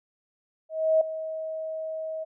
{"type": "tone with ADSR envelope", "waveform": "sine", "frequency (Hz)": 636, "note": "D#5", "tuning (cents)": 38, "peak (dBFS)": -16, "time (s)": [0.69, 2.25], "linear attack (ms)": 320, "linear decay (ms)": 4, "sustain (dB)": -14, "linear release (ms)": 22, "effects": []}